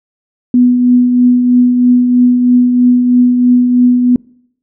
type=tone with tremolo; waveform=sine; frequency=246.9 Hz; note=B3; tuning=in tune; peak=-3 dBFS; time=0.54-4.16 s; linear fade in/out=2 ms; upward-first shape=triangle; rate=3.1 Hz; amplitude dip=45%; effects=noise-tail reverb RT60 0.7 s tail -26 dB re dry